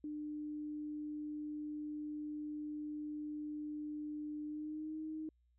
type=tone with pitch glide; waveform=sine; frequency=300 to 312.6 Hz; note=D4 to D#4; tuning=+37 to +8 cents; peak=-40 dBFS; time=0.04-5.29 s; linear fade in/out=2 ms; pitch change=+71 cents; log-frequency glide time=4.46-4.97 s; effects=added 60 Hz sine -70 dBFS peak until 5.58 s